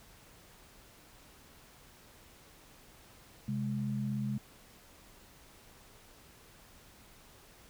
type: tone pair together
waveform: sine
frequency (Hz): 130.81 / 207.6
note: C3 / G#3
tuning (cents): 0 / 0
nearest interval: minor sixth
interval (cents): 800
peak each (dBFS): -35 / -34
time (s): 3.48-4.38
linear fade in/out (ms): 5
effects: pink hiss -58 dBFS RMS until 7.69 s